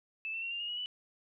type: tone with pitch steps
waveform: sine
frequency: 2629 / 2683 / 2737 / 2793 / 2850 / 2909 / 2968 Hz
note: E7 / E7 / F7 / F7 / F7 / F#7 / F#7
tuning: -5 / +30 / -36 / -1 / +34 / -30 / +5 cents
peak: -35 dBFS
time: 0.25-0.859 s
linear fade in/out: 0 ms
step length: 87 ms
effects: none